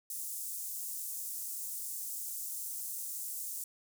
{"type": "high-pass noise", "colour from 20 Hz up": "pink", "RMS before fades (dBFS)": -40, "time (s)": [0.1, 3.64], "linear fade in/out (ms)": 2, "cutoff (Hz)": 7600, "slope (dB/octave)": 24, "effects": []}